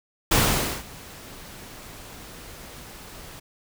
pink noise with ADSR envelope, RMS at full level -18 dBFS, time 0.31-3.4 s, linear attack 8 ms, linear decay 510 ms, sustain -24 dB, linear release 11 ms, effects none

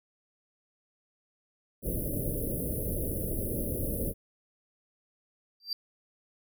pink band-stop noise, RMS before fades -32 dBFS, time 1.82-4.14 s, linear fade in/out 50 ms, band 610 to 10000 Hz, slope 96 dB/octave
triangle tone with exponential growth, 4699 Hz, D8, in tune, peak -25 dBFS, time 5.6-5.73 s, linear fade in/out 2 ms, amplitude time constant 27 ms
effects none

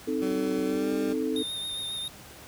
sine chord, A diminished, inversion first, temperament equal, 261.6 / 311.1 / 440 Hz, C4 / Eb4 / A4, 0 / 0 / 0 cents, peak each -30 dBFS, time 0.07-1.43 s, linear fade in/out 10 ms
20% pulse tone with pitch glide, 189.5 to 198.58 Hz, F#3 to G3, +42 to +23 cents, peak -28 dBFS, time 0.21-1.14 s, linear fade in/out 20 ms, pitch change +81 cents, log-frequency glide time 0.63-0.91 s
square tone with vibrato, 3668 Hz, A#7, 29 cents flat, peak -32 dBFS, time 1.36-2.08 s, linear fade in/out 2 ms, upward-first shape triangle, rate 7.4 Hz, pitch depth 33 cents each way
effects pink hiss -47 dBFS RMS until 2.47 s + high-pass 60 Hz 12 dB/octave

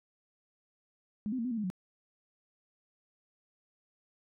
sine tone with pitch steps, 210.1 / 258.4 / 229.3 / 253.3 / 229.4 / 211.1 / 183.6 Hz, G#3 / C4 / A#3 / B3 / A#3 / G#3 / F#3, +20 / -21 / -28 / +44 / -28 / +29 / -13 cents, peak -31 dBFS, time 1.26-1.701 s, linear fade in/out 0 ms, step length 63 ms, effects none

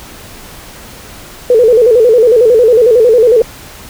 sine tone with vibrato, 466.2 Hz, A#4, in tune, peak -3 dBFS, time 1.5-3.42 s, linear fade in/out 2 ms, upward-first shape square, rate 11 Hz, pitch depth 100 cents each way, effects pink hiss -32 dBFS RMS until 3.89 s

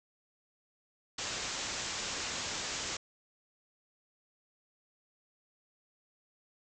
white low-pass noise, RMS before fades -38 dBFS, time 1.18-2.97 s, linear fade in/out 5 ms, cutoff 7600 Hz, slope 96 dB/octave, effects none

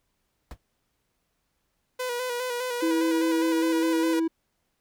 brown noise with exponential decay, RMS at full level -30 dBFS, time 0.51-0.58 s, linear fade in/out 1 ms, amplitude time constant 15 ms
sawtooth tone with vibrato, 493.9 Hz, B4, in tune, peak -24 dBFS, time 1.99-4.2 s, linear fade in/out 10 ms, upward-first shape square, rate 4.9 Hz, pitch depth 40 cents each way
triangle tone, 326.7 Hz, E4, 15 cents flat, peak -20 dBFS, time 2.82-4.28 s, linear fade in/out 10 ms
effects pink hiss -75 dBFS RMS until 4.8 s

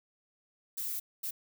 violet noise bursts at uneven times, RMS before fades -36 dBFS, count 2, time 0.77-1 / 1.23-1.31 s, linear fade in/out 10 ms, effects none

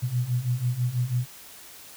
sine beating tone pair, 119.9 / 126 Hz, A#2 / B2, +49 / +35 cents, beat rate 6.1 Hz, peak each -28 / -25 dBFS, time 0.02-1.26 s, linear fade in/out 20 ms, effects white hiss -46 dBFS RMS until 1.96 s

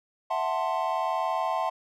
triangle chord, F# half-diminished seventh, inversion third, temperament equal with one note detuned, 659.3 / 740 / 886.6 / 1046.5 Hz, E5 / F#5 / A5 / C6, 0 / 0 / +13 / 0 cents, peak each -29 dBFS, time 0.3-1.7 s, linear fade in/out 10 ms, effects none

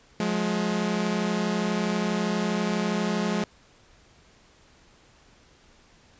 sawtooth tone pair together, 178.46 / 210.8 Hz, F3 / G#3, +38 / +26 cents, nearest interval minor third, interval 288 cents, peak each -24 / -22 dBFS, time 0.2-3.44 s, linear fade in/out 2 ms, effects pink hiss -57 dBFS RMS until 6.19 s + resampled to 16000 Hz

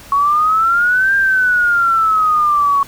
sine exponential two-way sweep, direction up then down, 1108.7 to 1600 to 1108.7 Hz, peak -10 dBFS, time 0.12-2.83 s, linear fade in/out 2 ms, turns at 1.15 s, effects pink hiss -38 dBFS RMS until 2.87 s

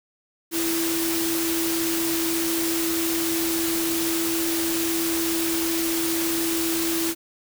sine tone in noise, 331.7 Hz, E4, 11 cents sharp, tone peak -24 dBFS, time 0.51-7.15 s, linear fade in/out 50 ms, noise white, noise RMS -27 dBFS, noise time 0.51-7.15 s, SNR 0 dB, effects none

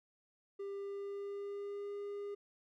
triangle tone with pitch glide, 397.7 to 406.3 Hz, G4 to G#4, +25 to -38 cents, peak -38 dBFS, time 0.59-2.35 s, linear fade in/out 10 ms, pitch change +37 cents, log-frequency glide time 0.72-1.93 s, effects none

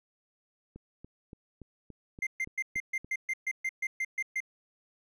click train, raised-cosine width 3 ms, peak -33 dBFS, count 9, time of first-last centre 0.76-3.046 s, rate 3.5 Hz
triangle tone bursts, 2093 Hz, C7, in tune, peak -27 dBFS, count 13, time 2.22-4.404 s, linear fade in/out 5 ms, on 48 ms, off 130 ms
effects none

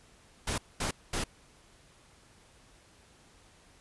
pink noise bursts, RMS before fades -32 dBFS, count 3, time 0.47-1.24 s, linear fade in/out 5 ms, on 110 ms, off 220 ms, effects pink hiss -60 dBFS RMS until 3.8 s + resampled to 24000 Hz

